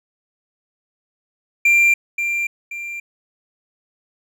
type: tone with echo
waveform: triangle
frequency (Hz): 2375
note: D7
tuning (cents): +19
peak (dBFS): -9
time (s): 1.65-1.94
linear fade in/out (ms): 5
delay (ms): 530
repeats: 2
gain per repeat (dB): -8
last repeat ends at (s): 3
effects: none